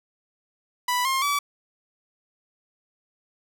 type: tone with pitch steps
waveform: sawtooth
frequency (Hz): 987.8 / 1064.8 / 1147.9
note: B5 / C6 / D6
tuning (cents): 0 / +30 / -40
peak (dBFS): -18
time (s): 0.88-1.39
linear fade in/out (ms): 5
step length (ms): 170
effects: none